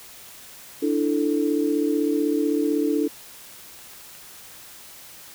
sine chord, D suspended second, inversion none, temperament equal, 293.7 / 329.6 / 440 Hz, D4 / E4 / A4, 0 / 0 / 0 cents, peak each -22 / -25 / -25 dBFS, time 0.82-3.08 s, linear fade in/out 10 ms
clicks, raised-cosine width 0.2 ms, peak -29 dBFS, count 3, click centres 3.79 / 3.934 / 4.151 s
effects white hiss -44 dBFS RMS until 5.34 s

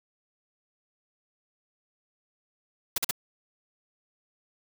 white noise bursts, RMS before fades -26 dBFS, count 3, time 2.96-3.111 s, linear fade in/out 5 ms, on 21 ms, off 44 ms, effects none

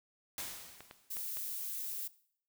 white noise with exponential decay, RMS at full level -39 dBFS, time 0.38-1.26 s, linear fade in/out 1 ms, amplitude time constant 190 ms
clicks, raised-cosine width 0.3 ms, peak -32 dBFS, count 4, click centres 0.806 / 0.911 / 1.169 / 1.371 s
violet noise, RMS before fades -40 dBFS, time 1.1-2.08 s, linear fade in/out 10 ms
effects noise-tail reverb RT60 0.6 s tail -19 dB re dry

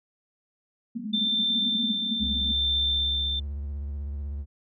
white band-pass noise, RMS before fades -33 dBFS, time 0.95-2.52 s, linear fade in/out 5 ms, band 200 to 240 Hz, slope 96 dB/octave
sine tone with tremolo, 3566 Hz, A7, 22 cents sharp, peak -22 dBFS, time 1.13-3.4 s, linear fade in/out 10 ms, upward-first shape sine, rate 0.76 Hz, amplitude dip 40%
triangle tone with vibrato, 71.3 Hz, C#2, 49 cents sharp, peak -28 dBFS, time 2.19-4.46 s, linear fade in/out 50 ms, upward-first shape sine, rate 16 Hz, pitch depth 69 cents each way
effects none

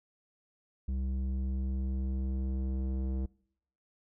square tone with low-pass filter sweep, 65.41 Hz, C2, in tune, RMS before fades -33 dBFS, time 0.88-3.26 s, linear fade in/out 5 ms, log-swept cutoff 180 to 370 Hz, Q 0.99, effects noise-tail reverb RT60 0.7 s tail -25 dB re dry

